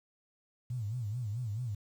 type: tone with vibrato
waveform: sine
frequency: 113.3 Hz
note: A#2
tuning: 49 cents flat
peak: -33 dBFS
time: 0.7-1.75 s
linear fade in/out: 5 ms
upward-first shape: sine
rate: 4.6 Hz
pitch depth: 200 cents each way
effects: 10-bit